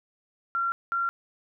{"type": "tone pair in turn", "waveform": "sine", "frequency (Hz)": [1371, 1375.8], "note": ["F6", "F6"], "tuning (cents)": [-32, -26], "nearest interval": "unison", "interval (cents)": 6, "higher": "second", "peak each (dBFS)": -24, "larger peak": "neither", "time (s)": [[0.55, 0.72], [0.92, 1.09]], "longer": "neither", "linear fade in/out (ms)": 0, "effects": []}